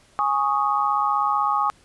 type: chord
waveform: sine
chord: Ab suspended fourth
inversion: none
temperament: equal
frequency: 830.6 / 1108.7 / 1244.5 Hz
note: Ab5 / Db6 / Eb6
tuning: 0 / 0 / 0 cents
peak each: -23 dBFS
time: 0.19-1.7 s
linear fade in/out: 0 ms
effects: pink hiss -56 dBFS RMS until 1.84 s + resampled to 24000 Hz